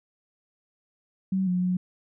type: tone with pitch steps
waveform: sine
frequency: 190 / 180.5 / 181.8 Hz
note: F#3 / F#3 / F#3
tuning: +46 / -43 / -30 cents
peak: -22 dBFS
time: 1.32-1.77 s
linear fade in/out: 5 ms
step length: 150 ms
effects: none